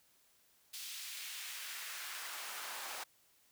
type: noise with high-pass filter sweep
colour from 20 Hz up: pink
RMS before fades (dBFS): -45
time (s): 0.73-3.04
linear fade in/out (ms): 10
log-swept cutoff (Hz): 3500 to 780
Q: 1.1
effects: white hiss -70 dBFS RMS until 3.51 s